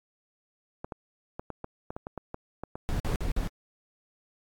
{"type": "clicks", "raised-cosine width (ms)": 1, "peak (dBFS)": -22, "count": 12, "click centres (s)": [0.845, 0.922, 1.395, 1.503, 1.644, 1.905, 1.965, 2.069, 2.177, 2.344, 2.636, 2.755]}
{"type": "noise bursts", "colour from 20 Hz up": "brown", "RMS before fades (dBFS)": -28, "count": 4, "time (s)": [2.89, 3.474], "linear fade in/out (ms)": 0, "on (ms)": 110, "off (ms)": 48}
{"effects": ["AAC 64 kbps"]}